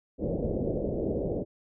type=low-pass noise; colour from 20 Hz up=white; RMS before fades=-30 dBFS; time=0.18-1.45 s; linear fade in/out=50 ms; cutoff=570 Hz; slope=48 dB/octave; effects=none